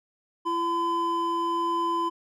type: tone pair together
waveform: triangle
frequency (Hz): 338.7 / 1015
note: E4 / B5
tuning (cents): +47 / +47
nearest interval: octave + perfect fifth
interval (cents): 1900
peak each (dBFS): -28 / -23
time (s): 0.45-2.1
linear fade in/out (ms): 20
effects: none